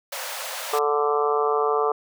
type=high-pass noise; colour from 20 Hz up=pink; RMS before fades=-32 dBFS; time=0.12-0.79 s; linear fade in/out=5 ms; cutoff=500 Hz; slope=96 dB/octave
type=harmonic tone; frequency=146.83 Hz; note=D3; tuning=in tune; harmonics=3 / 4 / 5 / 6 / 7 / 8 / 9; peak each=-22 / -33 / -27 / -31 / -30 / -25 / -35 dBFS; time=0.73-1.92 s; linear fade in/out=5 ms
effects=none